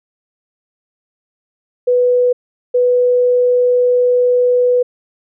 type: tone bursts at uneven times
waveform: sine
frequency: 493.9 Hz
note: B4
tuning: in tune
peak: -9 dBFS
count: 2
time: 1.87-2.33 / 2.74-4.83 s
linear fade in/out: 10 ms
effects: none